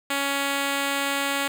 5% pulse tone, 279 Hz, C#4, 11 cents sharp, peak -12 dBFS, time 0.1-1.48 s, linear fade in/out 5 ms, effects none

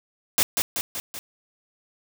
white noise with echo, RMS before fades -19 dBFS, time 0.38-0.43 s, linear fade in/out 0 ms, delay 190 ms, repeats 4, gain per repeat -4 dB, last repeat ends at 1.19 s, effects none

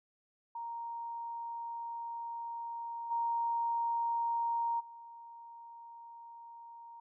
sine tone with level steps, 932.3 Hz, A#5, in tune, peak -38 / -30 / -48 dBFS, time 0.55-7 s, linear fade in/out 5 ms, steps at 3.1 / 4.79 s, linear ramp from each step 20 ms, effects none

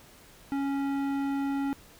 sine tone with tanh clipping, 277.2 Hz, C#4, in tune, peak -29 dBFS, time 0.52-1.73 s, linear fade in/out 0 ms, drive 15 dB, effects pink hiss -54 dBFS RMS until 1.99 s

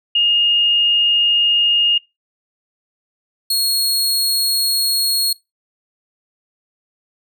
sine / sawtooth tone pair in turn, 2843 / 4309 Hz, F7 / C#8, +30 / -50 cents, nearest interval perfect fifth, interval 720 cents, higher second, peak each -12 dBFS, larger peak neither, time 0.15-1.98 / 3.5-5.33 s, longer neither, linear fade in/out 5 ms, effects noise-tail reverb RT60 0.2 s tail -20 dB re dry

